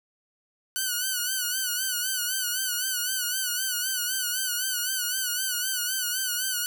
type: tone with vibrato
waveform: 5% pulse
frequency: 1493 Hz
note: F#6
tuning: 15 cents sharp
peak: -15 dBFS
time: 0.76-6.66 s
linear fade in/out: 0 ms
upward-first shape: sine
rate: 3.9 Hz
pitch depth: 72 cents each way
effects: none